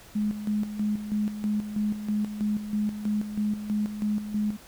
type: tone with tremolo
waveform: sine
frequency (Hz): 210.2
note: G#3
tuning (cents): +21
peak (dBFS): -23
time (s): 0.15-4.57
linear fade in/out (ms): 10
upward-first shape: square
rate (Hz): 3.1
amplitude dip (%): 65
effects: pink hiss -50 dBFS RMS until 4.67 s

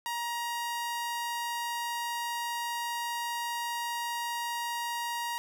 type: tone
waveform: sawtooth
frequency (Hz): 945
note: A#5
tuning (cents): +23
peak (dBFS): -28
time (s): 0.06-5.38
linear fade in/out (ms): 0
effects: none

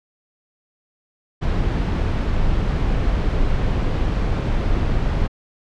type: noise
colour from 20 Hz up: brown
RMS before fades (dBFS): -19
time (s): 1.41-5.28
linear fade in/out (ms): 20
effects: low-pass 4000 Hz 12 dB/octave

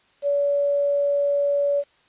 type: tone with quantisation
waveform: sine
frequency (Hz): 570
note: C#5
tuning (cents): +48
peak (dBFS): -18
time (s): 0.22-1.84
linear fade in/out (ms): 50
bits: 8
effects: white hiss -60 dBFS RMS until 2.08 s + resampled to 8000 Hz

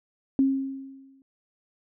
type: tone with exponential decay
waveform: sine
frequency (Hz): 269.5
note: C#4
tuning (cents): -49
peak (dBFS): -16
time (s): 0.39-1.22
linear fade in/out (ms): 1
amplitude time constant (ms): 180
effects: none

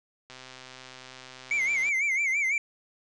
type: click train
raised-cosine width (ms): 0.2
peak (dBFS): -27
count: 206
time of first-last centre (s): 0.3-1.889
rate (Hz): 129
type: tone with vibrato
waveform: triangle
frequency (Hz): 2203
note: C#7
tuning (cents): -11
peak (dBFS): -22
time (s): 1.51-2.58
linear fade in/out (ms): 2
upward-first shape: sine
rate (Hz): 6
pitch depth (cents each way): 120
effects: resampled to 22050 Hz + 10-bit

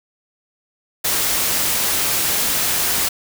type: noise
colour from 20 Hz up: white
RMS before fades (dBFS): -19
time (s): 1.04-3.09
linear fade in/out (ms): 10
effects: none

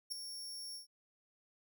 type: tone with ADSR envelope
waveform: sawtooth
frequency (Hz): 5490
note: F8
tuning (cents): -31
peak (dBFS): -32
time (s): 0.1-0.87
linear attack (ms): 22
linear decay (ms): 4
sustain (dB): -9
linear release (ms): 120
effects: none

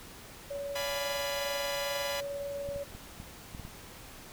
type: tone with tremolo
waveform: sine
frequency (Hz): 565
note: C#5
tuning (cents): +33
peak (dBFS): -33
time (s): 0.5-2.84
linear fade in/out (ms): 10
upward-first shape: triangle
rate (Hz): 20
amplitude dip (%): 30
type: chord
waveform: 10% pulse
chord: D diminished seventh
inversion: none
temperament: equal with one note detuned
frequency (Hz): 587.3 / 698.5 / 830.6 / 992.9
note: D5 / F5 / Ab5 / Cb6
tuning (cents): 0 / 0 / 0 / +9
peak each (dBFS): -34 / -34 / -32 / -28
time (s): 0.75-2.21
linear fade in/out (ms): 10
type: clicks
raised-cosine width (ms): 5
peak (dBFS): -31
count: 7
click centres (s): 2.689 / 2.761 / 2.95 / 3.201 / 3.549 / 3.597 / 3.651
effects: pink hiss -49 dBFS RMS until 4.32 s

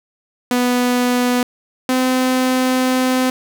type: tone pair in turn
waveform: sawtooth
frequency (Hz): 246.9 / 256.5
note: B3 / C4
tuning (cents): 0 / -34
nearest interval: minor second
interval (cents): 66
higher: second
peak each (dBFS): -10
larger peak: neither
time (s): 0.51-1.43 / 1.89-3.3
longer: second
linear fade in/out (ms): 2
effects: none

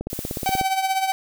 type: click train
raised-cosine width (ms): 2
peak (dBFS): -14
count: 11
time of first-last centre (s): 0.01-0.612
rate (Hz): 16.6
type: noise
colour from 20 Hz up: blue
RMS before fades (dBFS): -34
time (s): 0.1-0.61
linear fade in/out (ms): 0
type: tone with tremolo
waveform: 45% pulse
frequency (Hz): 767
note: G5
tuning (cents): -38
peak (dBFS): -17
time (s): 0.46-1.12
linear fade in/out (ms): 0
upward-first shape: triangle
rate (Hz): 16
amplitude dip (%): 70
effects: none

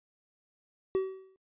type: tone with exponential decay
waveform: triangle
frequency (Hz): 380.6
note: F#4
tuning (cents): +49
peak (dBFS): -21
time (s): 0.95-1.36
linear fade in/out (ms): 0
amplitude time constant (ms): 89
effects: noise-tail reverb RT60 0.1 s tail -26 dB re dry + resampled to 8000 Hz

